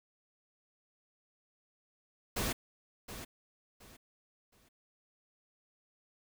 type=noise with echo; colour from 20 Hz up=pink; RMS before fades=-34 dBFS; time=2.36-2.53 s; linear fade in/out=10 ms; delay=720 ms; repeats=3; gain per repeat=-11 dB; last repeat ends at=4.69 s; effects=none